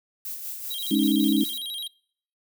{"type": "noise with tremolo", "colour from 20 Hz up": "violet", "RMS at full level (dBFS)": -33, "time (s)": [0.25, 1.58], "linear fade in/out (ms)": 2, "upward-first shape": "sine", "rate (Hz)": 5.2, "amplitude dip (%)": 45}
{"type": "tone with vibrato", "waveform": "square", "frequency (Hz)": 3520, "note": "A7", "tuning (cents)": 0, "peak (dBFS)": -31, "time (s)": [0.7, 1.88], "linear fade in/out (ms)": 10, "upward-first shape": "square", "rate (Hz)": 12, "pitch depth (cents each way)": 160}
{"type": "chord", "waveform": "sine", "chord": "Ab suspended fourth", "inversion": "none", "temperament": "equal with one note detuned", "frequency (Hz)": [211.6, 277.2, 311.1], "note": ["Ab3", "Db4", "Eb4"], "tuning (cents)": [33, 0, 0], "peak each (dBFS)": -23, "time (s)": [0.91, 1.44], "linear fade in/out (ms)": 5}
{"effects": ["noise-tail reverb RT60 0.6 s tail -25 dB re dry"]}